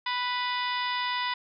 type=harmonic tone with a mistuned harmonic; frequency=493.9 Hz; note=B4; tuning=in tune; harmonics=2 / 3 / 4 / 5 / 6 / 7 / 8 / 9 / 10; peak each=-30 / -40 / -33 / -41 / -38 / -36 / -42 / -47 / -41 dBFS; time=0.06-1.34 s; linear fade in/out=5 ms; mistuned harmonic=7; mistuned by=+38 cents; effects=none